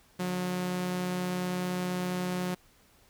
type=tone pair together; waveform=sawtooth; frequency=146.83 / 181.02 Hz; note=D3 / F#3; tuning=0 / -38 cents; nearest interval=major third; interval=362 cents; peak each=-38 / -26 dBFS; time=0.19-2.55 s; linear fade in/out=10 ms; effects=pink hiss -62 dBFS RMS until 3.09 s